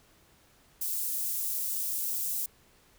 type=high-pass noise; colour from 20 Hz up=white; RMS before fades=-32 dBFS; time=0.81-2.46 s; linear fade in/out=5 ms; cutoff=9300 Hz; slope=12 dB/octave; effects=pink hiss -62 dBFS RMS until 2.98 s